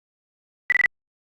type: tone bursts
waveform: sine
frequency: 1975.5 Hz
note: B6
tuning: in tune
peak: -13 dBFS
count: 4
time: 0.7-0.859 s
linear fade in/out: 0 ms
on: 21 ms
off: 25 ms
effects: Opus 48 kbps